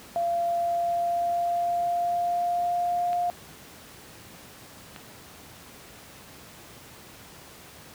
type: tone with pitch glide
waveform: sine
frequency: 687 to 705.1 Hz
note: F5 to F5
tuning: -29 to +16 cents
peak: -23 dBFS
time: 0.16-3.3 s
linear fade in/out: 0 ms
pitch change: +45 cents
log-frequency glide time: 0.31-3.16 s
type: clicks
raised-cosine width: 0.3 ms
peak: -24 / -24 dBFS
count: 2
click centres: 3.131 / 4.962 s
effects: pink hiss -47 dBFS RMS until 7.94 s + high-pass 80 Hz 12 dB/octave